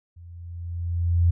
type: tone with level ramp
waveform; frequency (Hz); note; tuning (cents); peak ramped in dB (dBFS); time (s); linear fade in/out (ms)
sine; 85.9; F2; -28; -42 to -14; 0.16-1.31; 10
effects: none